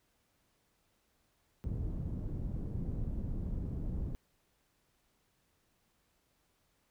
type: low-pass noise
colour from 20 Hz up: pink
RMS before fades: -37 dBFS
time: 1.64-4.15 s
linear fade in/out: 0 ms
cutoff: 210 Hz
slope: 12 dB/octave
effects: pink hiss -75 dBFS RMS until 6.9 s